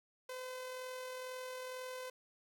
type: tone with amplitude modulation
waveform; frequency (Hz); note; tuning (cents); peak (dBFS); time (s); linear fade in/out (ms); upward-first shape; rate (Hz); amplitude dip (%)
sawtooth; 510; C5; -44; -38; 0.29-2.1; 5; sine; 42.1; 25
effects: none